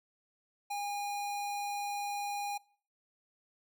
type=tone; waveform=square; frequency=815 Hz; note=G#5; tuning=33 cents flat; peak=-35 dBFS; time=0.7-2.58 s; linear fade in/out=10 ms; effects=noise-tail reverb RT60 0.5 s tail -23 dB re dry